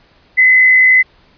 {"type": "tone with frequency modulation", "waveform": "sine", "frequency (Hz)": 2028, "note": "B6", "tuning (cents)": 45, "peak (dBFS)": -5, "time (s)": [0.37, 1.03], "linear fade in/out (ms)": 20, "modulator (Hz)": 61.6, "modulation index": 0.6, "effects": ["pink hiss -50 dBFS RMS until 1.37 s", "resampled to 11025 Hz"]}